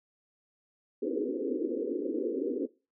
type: band-pass noise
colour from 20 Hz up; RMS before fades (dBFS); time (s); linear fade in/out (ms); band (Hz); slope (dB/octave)
pink; -32; 1.02-2.67; 10; 250 to 500; 96
effects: noise-tail reverb RT60 0.3 s tail -20 dB re dry